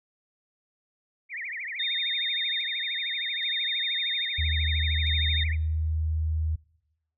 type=tone with vibrato; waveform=sine; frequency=2084 Hz; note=C7; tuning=7 cents flat; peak=-32 dBFS; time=1.29-5.57 s; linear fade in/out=50 ms; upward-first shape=triangle; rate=13 Hz; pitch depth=290 cents each way
type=tone with tremolo; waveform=sine; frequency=3659 Hz; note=A#7; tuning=33 cents flat; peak=-26 dBFS; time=1.79-5.44 s; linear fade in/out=10 ms; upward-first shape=square; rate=0.61 Hz; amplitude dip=30%
type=tone; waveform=sine; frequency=78.9 Hz; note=D#2; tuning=25 cents sharp; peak=-24 dBFS; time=4.38-6.56 s; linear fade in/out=10 ms
effects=noise-tail reverb RT60 0.9 s tail -24 dB re dry